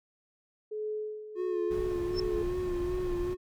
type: tone with tremolo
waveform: sine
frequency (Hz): 427.4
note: G#4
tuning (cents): +50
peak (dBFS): -31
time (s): 0.71-2.43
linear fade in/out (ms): 10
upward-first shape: sine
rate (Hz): 1.3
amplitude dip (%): 70
type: tone with vibrato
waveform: triangle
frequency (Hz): 358.1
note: F4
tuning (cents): +43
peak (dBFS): -28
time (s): 1.35-3.37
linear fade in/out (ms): 50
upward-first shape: sine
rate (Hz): 2.6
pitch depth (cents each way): 35
type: noise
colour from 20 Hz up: brown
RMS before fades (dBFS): -38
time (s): 1.7-3.35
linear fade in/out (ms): 20
type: tone with exponential growth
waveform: sine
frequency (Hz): 5310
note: E8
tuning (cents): +12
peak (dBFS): -29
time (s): 2.12-2.2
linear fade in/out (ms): 5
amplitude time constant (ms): 16
effects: none